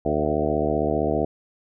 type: harmonic tone with a mistuned harmonic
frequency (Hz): 75.4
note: D2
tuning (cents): +46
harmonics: 1 / 2 / 3 / 4 / 5 / 6 / 7 / 8 / 9 / 10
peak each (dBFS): -31 / -31 / -30 / -28 / -28 / -27 / -31 / -31 / -27 / -33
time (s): 0.05-1.25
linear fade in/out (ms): 5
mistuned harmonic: 9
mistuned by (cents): -24
effects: none